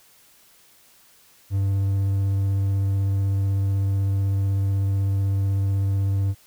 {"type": "tone with vibrato", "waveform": "triangle", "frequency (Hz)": 98, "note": "G2", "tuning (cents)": 0, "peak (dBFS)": -17, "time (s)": [1.5, 6.35], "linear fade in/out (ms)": 50, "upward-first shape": "triangle", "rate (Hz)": 16, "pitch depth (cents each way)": 13, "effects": ["white hiss -55 dBFS RMS until 6.46 s"]}